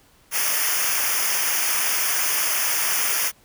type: noise with comb filter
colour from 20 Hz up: white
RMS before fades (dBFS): -22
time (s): 0.31-3.32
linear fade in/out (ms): 50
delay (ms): 0.25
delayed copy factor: -0.9
effects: pink hiss -56 dBFS RMS until 3.44 s